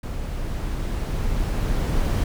brown noise with level ramp, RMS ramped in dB -29 to -20 dBFS, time 0.03-2.24 s, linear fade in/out 5 ms, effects none

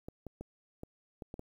clicks, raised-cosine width 2 ms, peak -29 dBFS, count 7, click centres 0.085 / 0.267 / 0.41 / 0.834 / 1.222 / 1.341 / 1.394 s, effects 10-bit

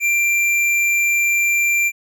sine tone with tanh clipping, 2367 Hz, D7, 13 cents sharp, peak -16 dBFS, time 0-1.92 s, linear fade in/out 50 ms, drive 14 dB, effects none

